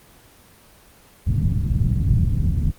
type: low-pass noise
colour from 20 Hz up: white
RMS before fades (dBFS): -19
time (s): 1.26-2.72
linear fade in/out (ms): 20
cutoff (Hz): 150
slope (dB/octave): 24
effects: pink hiss -50 dBFS RMS until 2.78 s + Opus 24 kbps